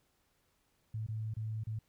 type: tone with dropouts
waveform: sine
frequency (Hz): 109.6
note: A2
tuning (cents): -6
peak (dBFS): -35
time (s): 0.94-1.79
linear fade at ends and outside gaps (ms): 5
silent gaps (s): 1.066-1.085 / 1.339-1.366 / 1.637-1.669
effects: pink hiss -75 dBFS RMS until 1.88 s